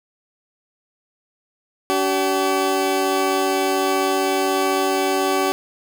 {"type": "tone pair together", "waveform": "20% pulse", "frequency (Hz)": [286, 381.8], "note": ["D4", "G4"], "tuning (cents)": [-46, -46], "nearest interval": "perfect fourth", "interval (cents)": 500, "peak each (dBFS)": [-18, -14], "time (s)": [1.9, 5.52], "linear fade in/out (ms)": 0, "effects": []}